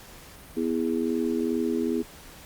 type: harmonic tone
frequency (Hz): 82.41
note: E2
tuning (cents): 0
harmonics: 3 / 4 / 5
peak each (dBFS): -27 / -28 / -29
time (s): 0.56-2.03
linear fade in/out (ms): 20
effects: pink hiss -47 dBFS RMS until 2.45 s + Opus 48 kbps